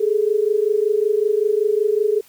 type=tone pair together; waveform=sine; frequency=410 / 435.3 Hz; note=G#4 / A4; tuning=-22 / -19 cents; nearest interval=minor second; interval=103 cents; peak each=-18 dBFS; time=0-2.21 s; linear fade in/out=10 ms; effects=white hiss -51 dBFS RMS until 2.28 s